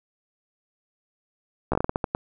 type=slowing click train; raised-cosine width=1 ms; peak=-9 dBFS; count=10; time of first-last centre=1.72-2.149 s; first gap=14 ms; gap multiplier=1.29; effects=none